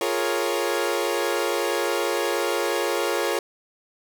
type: chord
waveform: sawtooth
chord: Bb minor seventh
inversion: second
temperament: equal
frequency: 349.2 / 415.3 / 466.2 / 554.4 Hz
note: F4 / Ab4 / Bb4 / Db5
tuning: 0 / 0 / 0 / 0 cents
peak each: -24 dBFS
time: 0.01-3.39 s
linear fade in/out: 2 ms
effects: none